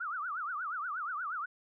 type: tone with vibrato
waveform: sine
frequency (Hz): 1318.5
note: E6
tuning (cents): 0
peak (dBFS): -34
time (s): 0-1.46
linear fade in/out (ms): 10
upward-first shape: triangle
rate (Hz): 8.4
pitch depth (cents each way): 270
effects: none